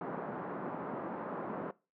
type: band-pass noise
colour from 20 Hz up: pink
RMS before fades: -40 dBFS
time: 0.01-1.71 s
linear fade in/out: 2 ms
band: 180 to 1300 Hz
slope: 24 dB/octave
effects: noise-tail reverb RT60 0.3 s tail -21 dB re dry